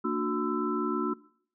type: tone cluster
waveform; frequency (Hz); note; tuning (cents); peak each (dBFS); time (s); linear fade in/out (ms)
sine; 228 / 294.9 / 364 / 1019 / 1324; A#3 / D4 / F#4 / C6 / E6; -38 / +7 / -28 / -46 / +7; -32 / -32 / -32 / -38 / -33; 0.04-1.14; 10
effects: noise-tail reverb RT60 0.6 s tail -21 dB re dry